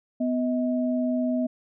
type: tone pair together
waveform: sine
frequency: 249.5 / 635 Hz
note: B3 / D#5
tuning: +18 / +35 cents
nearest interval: octave + major third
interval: 1617 cents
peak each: -23 / -29 dBFS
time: 0.2-1.47 s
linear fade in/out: 10 ms
effects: none